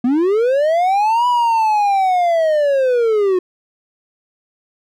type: linear two-way sweep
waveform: triangle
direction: up then down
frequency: 233.1 to 987.8 to 357.9 Hz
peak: -10 dBFS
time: 0.04-3.39 s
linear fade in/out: 5 ms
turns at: 1.27 s
effects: none